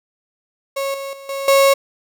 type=tone with level steps; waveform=35% pulse; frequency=549 Hz; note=C#5; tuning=17 cents flat; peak=-18 / -24 / -33 / -21 / -8 dBFS; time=0.76-1.74 s; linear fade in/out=10 ms; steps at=0.94 / 1.13 / 1.29 / 1.48 s; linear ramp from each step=2 ms; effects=none